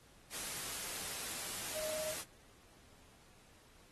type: tone in noise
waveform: sine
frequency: 622.3 Hz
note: D#5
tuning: in tune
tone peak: -40 dBFS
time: 1.73-2.15 s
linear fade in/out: 50 ms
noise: white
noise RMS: -42 dBFS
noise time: 0.3-2.25 s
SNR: -1 dB
effects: pink hiss -64 dBFS RMS until 3.91 s + AAC 32 kbps